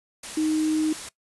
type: tone in noise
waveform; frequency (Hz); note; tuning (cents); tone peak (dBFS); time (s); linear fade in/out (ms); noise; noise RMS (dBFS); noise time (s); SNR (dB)
sine; 311.4; D#4; +2; -20; 0.37-0.93; 5; white; -36; 0.23-1.09; +13
effects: noise-tail reverb RT60 0.1 s tail -19 dB re dry + resampled to 24000 Hz

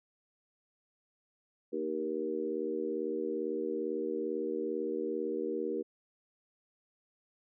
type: harmonic tone with a mistuned harmonic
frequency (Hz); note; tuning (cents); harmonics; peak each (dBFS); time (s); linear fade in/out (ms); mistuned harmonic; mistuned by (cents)
77.78; D#2; 0; 3 / 4 / 5 / 6; -42 / -38 / -36 / -36; 1.72-5.83; 20; 6; +17
effects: none

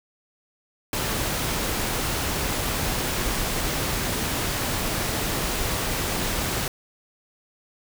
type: noise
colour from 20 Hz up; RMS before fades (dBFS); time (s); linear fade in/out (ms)
pink; -26; 0.93-6.68; 2
effects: none

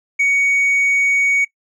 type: tone with tanh clipping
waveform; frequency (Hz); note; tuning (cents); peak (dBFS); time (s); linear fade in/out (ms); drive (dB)
triangle; 2240; C#7; +18; -13; 0.19-1.45; 10; 7
effects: noise-tail reverb RT60 0.1 s tail -19 dB re dry

